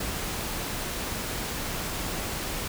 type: noise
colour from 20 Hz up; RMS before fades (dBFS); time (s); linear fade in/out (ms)
pink; -32; 0-2.68; 5
effects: none